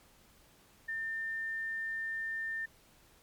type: tone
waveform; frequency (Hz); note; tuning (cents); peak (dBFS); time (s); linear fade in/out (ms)
sine; 1800; A6; +39; -34; 0.88-2.66; 10
effects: pink hiss -63 dBFS RMS until 3.22 s + MP3 96 kbps